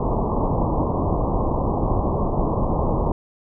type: low-pass noise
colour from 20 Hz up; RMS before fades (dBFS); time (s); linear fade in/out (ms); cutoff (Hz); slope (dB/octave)
pink; -21; 0-3.12; 2; 1100; 96
effects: none